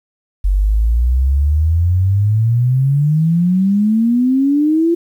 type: exponential sweep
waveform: sine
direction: up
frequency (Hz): 46.25 to 344.1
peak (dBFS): -10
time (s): 0.44-4.95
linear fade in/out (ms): 10
effects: 8-bit